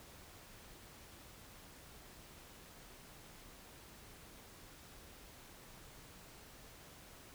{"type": "silence", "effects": ["pink hiss -57 dBFS RMS until 7.34 s"]}